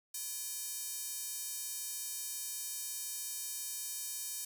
square tone with high-pass filter, 341.6 Hz, F4, 38 cents flat, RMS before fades -41 dBFS, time 0.14-4.45 s, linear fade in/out 5 ms, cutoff 7500 Hz, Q 1.2, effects none

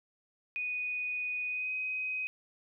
sine tone with pitch glide, 2481 to 2517 Hz, D#7 to D#7, -6 to +19 cents, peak -32 dBFS, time 0.56-2.27 s, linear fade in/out 0 ms, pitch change +25 cents, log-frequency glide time 1.46-1.73 s, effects none

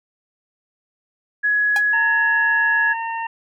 sine tone, 1679 Hz, G#6, 18 cents sharp, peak -15 dBFS, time 1.43-2.94 s, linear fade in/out 20 ms
sawtooth tone with exponential decay, 818 Hz, G#5, 26 cents flat, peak -15 dBFS, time 1.76-1.83 s, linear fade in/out 2 ms, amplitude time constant 15 ms
harmonic tone, 913 Hz, A#5, 36 cents flat, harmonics 1 / 2 / 3, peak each -24 / -30 / -34 dBFS, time 1.93-3.27 s, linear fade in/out 5 ms
effects none

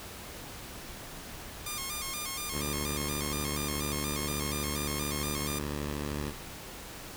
5% pulse tone with vibrato, 1139 Hz, C#6, 47 cents sharp, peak -23 dBFS, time 1.66-5.59 s, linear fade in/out 5 ms, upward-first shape square, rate 4.2 Hz, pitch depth 93 cents each way
10% pulse tone, 73.2 Hz, D2, 5 cents flat, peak -25 dBFS, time 2.51-6.33 s, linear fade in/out 50 ms
effects pink hiss -44 dBFS RMS until 7.16 s

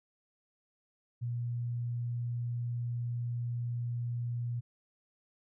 sine tone, 119.8 Hz, A#2, 48 cents sharp, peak -32 dBFS, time 1.21-4.61 s, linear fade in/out 20 ms, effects none

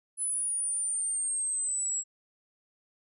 sine exponential sweep, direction down, 10110 to 7650 Hz, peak -28 dBFS, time 0.17-2.04 s, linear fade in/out 50 ms, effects none

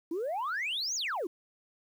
sine exponential two-way sweep, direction up then down, 311.1 to 6920 to 311.1 Hz, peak -29 dBFS, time 0.11-1.27 s, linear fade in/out 5 ms, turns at 0.95 s, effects tanh soft clip ceiling -28 dBFS + 10-bit

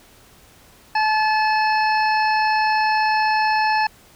harmonic tone with a mistuned harmonic, 864 Hz, A5, 32 cents flat, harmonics 1 / 2 / 3 / 5 / 6, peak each -17 / -23 / -27 / -31 / -33 dBFS, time 0.95-3.87 s, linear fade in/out 5 ms, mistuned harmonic 6, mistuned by +28 cents, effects pink hiss -50 dBFS RMS until 4.15 s

